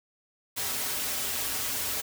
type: noise with comb filter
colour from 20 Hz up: white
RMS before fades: -31 dBFS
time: 0.56-2.02 s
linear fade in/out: 20 ms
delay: 5.8 ms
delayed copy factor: -0.95
effects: none